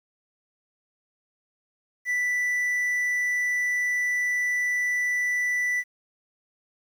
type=tone; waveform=triangle; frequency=1975.5 Hz; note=B6; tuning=in tune; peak=-21 dBFS; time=2.05-5.84 s; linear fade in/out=50 ms; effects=9-bit